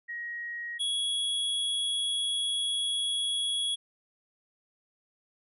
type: tone pair in turn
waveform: sine / square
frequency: 1890 / 3344 Hz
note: A#6 / G#7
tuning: +23 / +11 cents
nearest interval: minor seventh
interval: 988 cents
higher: second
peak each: -34 / -28 dBFS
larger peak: second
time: 0.08-0.79 / 0.79-3.76 s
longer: second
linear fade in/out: 20 ms
effects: resampled to 32000 Hz